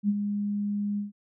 sine tone with ADSR envelope, 204.8 Hz, G#3, 24 cents flat, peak -19 dBFS, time 0.03-1.12 s, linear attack 58 ms, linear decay 42 ms, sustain -7 dB, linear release 140 ms, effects none

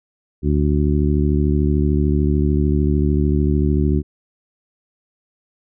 harmonic tone, 73.42 Hz, D2, in tune, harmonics 1 / 2 / 3 / 4 / 5, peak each -17 / -20 / -22 / -23 / -24 dBFS, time 0.42-4.03 s, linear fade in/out 50 ms, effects none

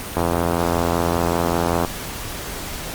click train, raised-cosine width 1 ms, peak -5 dBFS, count 144, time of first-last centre 0.17-1.848 s, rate 85.2 Hz, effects pink hiss -30 dBFS RMS until 2.94 s + Opus 32 kbps

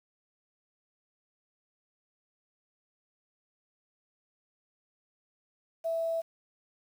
sine tone with quantisation, 659.3 Hz, E5, in tune, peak -28 dBFS, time 5.84-6.22 s, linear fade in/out 20 ms, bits 9, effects none

